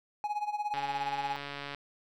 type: tone with tremolo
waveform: triangle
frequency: 835 Hz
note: G#5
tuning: 9 cents sharp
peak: -26 dBFS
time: 0.24-1.36 s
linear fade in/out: 0 ms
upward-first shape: sine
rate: 17 Hz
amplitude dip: 80%
type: click train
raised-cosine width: 0.3 ms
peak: -23 dBFS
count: 144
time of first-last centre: 0.74-1.747 s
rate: 142 Hz
effects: none